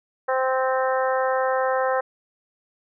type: harmonic tone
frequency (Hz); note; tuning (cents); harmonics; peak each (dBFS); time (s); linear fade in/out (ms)
260.7; C4; -6; 2 / 3 / 4 / 5 / 6 / 7; -22 / -26 / -28 / -30 / -32 / -33; 0.28-2.01; 10
effects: none